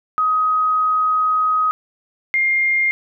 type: tone pair in turn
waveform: sine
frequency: 1259 / 2117 Hz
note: D#6 / C7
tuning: +20 / +20 cents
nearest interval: major sixth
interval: 900 cents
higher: second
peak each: -14 dBFS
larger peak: neither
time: 0.18-1.71 / 2.34-2.91 s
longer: first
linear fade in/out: 0 ms
effects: none